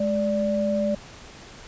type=tone pair together; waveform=sine; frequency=210 / 585.1 Hz; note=G#3 / D5; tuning=+19 / -7 cents; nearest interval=octave + tritone; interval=1774 cents; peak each=-24 / -23 dBFS; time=0-0.95 s; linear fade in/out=5 ms; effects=pink hiss -44 dBFS RMS until 1.67 s + resampled to 16000 Hz